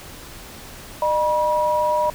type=tone pair together; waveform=sine; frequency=608 / 965.1 Hz; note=D#5 / B5; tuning=-40 / -40 cents; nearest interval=minor sixth; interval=800 cents; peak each=-20 / -19 dBFS; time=1.02-2.1 s; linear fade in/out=2 ms; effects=pink hiss -39 dBFS RMS until 2.14 s